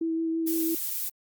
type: tone with vibrato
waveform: sine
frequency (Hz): 326.5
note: E4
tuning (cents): -17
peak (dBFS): -25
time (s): 0.01-0.75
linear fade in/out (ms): 5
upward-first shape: sine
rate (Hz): 6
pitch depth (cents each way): 12
type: noise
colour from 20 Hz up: violet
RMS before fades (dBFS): -31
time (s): 0.46-1.1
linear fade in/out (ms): 20
effects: Opus 32 kbps